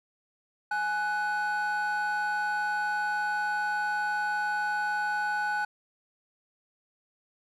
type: tone pair together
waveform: triangle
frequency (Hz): 836 / 1487.4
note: G#5 / F#6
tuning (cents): +11 / +9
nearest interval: minor seventh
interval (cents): 998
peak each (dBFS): -27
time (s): 0.71-5.65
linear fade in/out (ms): 5
effects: tanh soft clip ceiling -19 dBFS